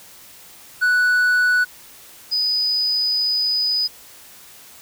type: tone pair in turn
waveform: triangle / sine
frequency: 1480 / 4978 Hz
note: F#6 / D#8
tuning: 0 / 0 cents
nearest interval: octave + major sixth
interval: 2100 cents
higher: second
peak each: -12 / -17 dBFS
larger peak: first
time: 0.81-1.65 / 2.31-3.88 s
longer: second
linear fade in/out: 20 ms
effects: white hiss -44 dBFS RMS until 4.81 s